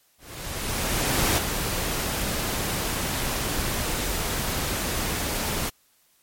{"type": "noise with ADSR envelope", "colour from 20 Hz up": "pink", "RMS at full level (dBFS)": -21, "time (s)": [0.18, 5.7], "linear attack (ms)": 1200, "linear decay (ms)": 3, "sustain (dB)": -6, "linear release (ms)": 14, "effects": ["white hiss -63 dBFS RMS until 6.22 s", "MP3 64 kbps"]}